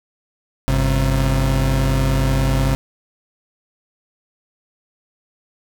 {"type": "tone pair together", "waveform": "35% pulse", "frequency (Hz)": [50.23, 134.1], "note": ["G1", "C3"], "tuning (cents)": [43, 43], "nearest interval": "octave + perfect fourth", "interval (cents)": 1700, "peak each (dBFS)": -16, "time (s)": [0.68, 2.75], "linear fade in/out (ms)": 0, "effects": []}